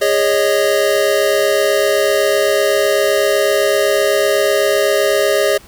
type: chord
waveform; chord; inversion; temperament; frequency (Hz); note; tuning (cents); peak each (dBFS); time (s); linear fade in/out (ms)
square; Ab suspended fourth; none; equal with one note detuned; 409.1 / 554.4 / 622.3; Ab4 / Db5 / Eb5; -26 / 0 / 0; -17; 0.01-5.58; 10
effects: pink hiss -43 dBFS RMS until 5.67 s